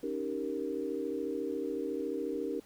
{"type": "chord", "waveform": "sine", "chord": "Eb dominant seventh", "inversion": "third", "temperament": "equal", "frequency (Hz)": [277.2, 311.1, 392, 466.2], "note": ["Db4", "Eb4", "G4", "Bb4"], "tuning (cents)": [0, 0, 0, 0], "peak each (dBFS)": [-39, -38, -38, -37], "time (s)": [0.03, 2.6], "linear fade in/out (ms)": 5, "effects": ["pink hiss -61 dBFS RMS until 2.65 s"]}